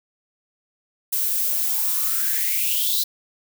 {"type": "noise with high-pass filter sweep", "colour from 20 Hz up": "violet", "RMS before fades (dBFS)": -22, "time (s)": [1.12, 3.04], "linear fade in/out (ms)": 10, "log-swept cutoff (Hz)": [370, 4200], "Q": 8.2, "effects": []}